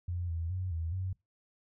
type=tone with pitch steps; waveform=sine; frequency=87.9 / 83 / 92.3 / 81.9 / 93.4 Hz; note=F2 / E2 / F#2 / E2 / F#2; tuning=+12 / +12 / -4 / -11 / +17 cents; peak=-32 dBFS; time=0.08-1.13 s; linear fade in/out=5 ms; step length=210 ms; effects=noise-tail reverb RT60 0.2 s tail -23 dB re dry